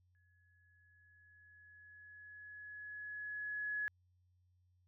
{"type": "tone with exponential growth", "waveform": "sine", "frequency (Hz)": 1691, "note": "G#6", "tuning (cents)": 31, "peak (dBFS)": -35, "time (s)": [0.15, 3.88], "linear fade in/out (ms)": 0, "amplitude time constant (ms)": 810, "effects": ["added 90 Hz sine -70 dBFS peak until 4.87 s"]}